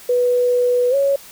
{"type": "tone with pitch glide", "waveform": "sine", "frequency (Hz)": [491.9, 555.3], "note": ["B4", "C#5"], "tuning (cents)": [-7, 3], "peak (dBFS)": -13, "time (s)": [0.09, 1.16], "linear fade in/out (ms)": 5, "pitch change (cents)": 210, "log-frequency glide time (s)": [0.9, 0.95], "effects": ["white hiss -41 dBFS RMS until 1.31 s"]}